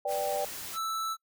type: chord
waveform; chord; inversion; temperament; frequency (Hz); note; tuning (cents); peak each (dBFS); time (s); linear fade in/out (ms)
sine; G major; first; equal; 493.9 / 587.3 / 784; B4 / D5 / G5; 0 / 0 / 0; -36 / -31 / -32; 0.05-0.45; 5
type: noise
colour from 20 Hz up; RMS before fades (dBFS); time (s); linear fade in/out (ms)
white; -40; 0.07-0.79; 50
type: tone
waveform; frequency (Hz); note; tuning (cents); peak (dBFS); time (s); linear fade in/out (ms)
square; 1318.5; E6; 0; -31; 0.73-1.17; 50
effects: noise-tail reverb RT60 0.1 s tail -25 dB re dry